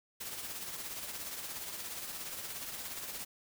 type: noise with tremolo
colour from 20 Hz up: white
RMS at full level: -40 dBFS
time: 0.2-3.25 s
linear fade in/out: 10 ms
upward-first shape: triangle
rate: 17 Hz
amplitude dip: 50%
effects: none